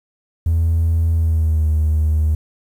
triangle tone with pitch glide, 82.41 to 77.34 Hz, E2 to D#2, 0 to -10 cents, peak -10 dBFS, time 0.46-2.35 s, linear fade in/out 5 ms, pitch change -110 cents, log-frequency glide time 1.13-1.68 s, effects tanh soft clip ceiling -9 dBFS + 8-bit

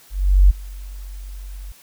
sine tone with ADSR envelope, 47.18 Hz, F#1, 34 cents sharp, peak -6 dBFS, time 0.1-1.72 s, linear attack 400 ms, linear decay 13 ms, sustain -24 dB, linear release 5 ms, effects white hiss -49 dBFS RMS until 1.82 s

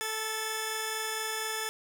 10% pulse tone pair together, 439.4 / 1733.4 Hz, A4 / A6, -2 / -26 cents, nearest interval 2 octaves, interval 2376 cents, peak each -26 dBFS, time 0.01-1.69 s, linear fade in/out 0 ms, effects none

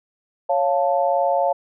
sine chord, Db augmented, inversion none, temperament equal, 554.4 / 698.5 / 880 Hz, Db5 / F5 / A5, 0 / 0 / 0 cents, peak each -20 / -20 / -23 dBFS, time 0.49-1.53 s, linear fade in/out 10 ms, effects none

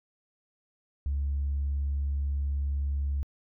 sine tone, 70.3 Hz, C#2, 25 cents sharp, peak -25 dBFS, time 1.06-3.23 s, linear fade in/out 0 ms, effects tanh soft clip ceiling -23 dBFS

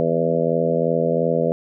harmonic tone with a mistuned harmonic, 82.9 Hz, E2, 10 cents sharp, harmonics 2 / 3 / 4 / 5 / 6 / 7 / 8, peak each -24 / -26 / -31 / -25 / -21 / -24 / -27 dBFS, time 0-1.52 s, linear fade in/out 0 ms, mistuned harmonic 2, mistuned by -23 cents, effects none

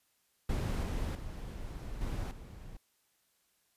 brown noise with level steps, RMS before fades -32 / -34 / -42 / -36 / -48 dBFS, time 0.49-2.77 s, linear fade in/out 5 ms, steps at 0.83 / 1.15 / 2.01 / 2.31 s, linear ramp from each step 2 ms, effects white hiss -74 dBFS RMS until 3.76 s + resampled to 32000 Hz

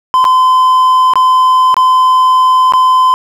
triangle tone with dropouts, 1025 Hz, C6, 36 cents flat, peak -3 dBFS, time 0.14-3.14 s, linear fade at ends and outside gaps 0 ms, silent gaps 0.243-0.251 / 1.136-1.156 / 1.743-1.767 / 2.723-2.736 s, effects none

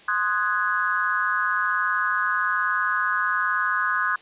sine chord, Ab dominant seventh, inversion first, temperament equal, 1046.5 / 1244.5 / 1480 / 1661.2 Hz, C6 / Eb6 / Gb6 / Ab6, 0 / 0 / 0 / 0 cents, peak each -28 / -26 / -25 / -26 dBFS, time 0.08-4.16 s, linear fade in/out 5 ms, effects white hiss -49 dBFS RMS until 4.21 s + resampled to 8000 Hz

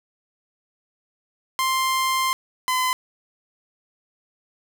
sawtooth tone pair in turn, 1050 / 1020.1 Hz, C6 / C6, +6 / -44 cents, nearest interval minor second, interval 50 cents, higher first, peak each -16 dBFS, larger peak neither, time 1.59-2.33 / 2.68-2.93 s, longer first, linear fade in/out 0 ms, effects none

